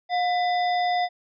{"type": "harmonic tone with a mistuned harmonic", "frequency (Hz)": 715, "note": "F5", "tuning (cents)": 41, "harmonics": [1, 3, 5, 7], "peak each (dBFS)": [-21, -31, -35, -38], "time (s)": [0.09, 1.09], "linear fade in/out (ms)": 50, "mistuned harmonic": 3, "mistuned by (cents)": -120, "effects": []}